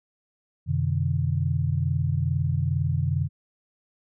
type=tone cluster; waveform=sine; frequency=91.7 / 129.2 / 151.5 Hz; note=F#2 / C3 / D#3; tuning=-15 / -21 / -46 cents; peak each=-26 dBFS; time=0.66-3.29 s; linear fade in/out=50 ms; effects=none